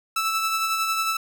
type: tone with tremolo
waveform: sawtooth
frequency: 1317 Hz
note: E6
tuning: 2 cents flat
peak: -17 dBFS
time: 0.16-1.17 s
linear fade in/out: 5 ms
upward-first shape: sine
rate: 11 Hz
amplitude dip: 35%
effects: none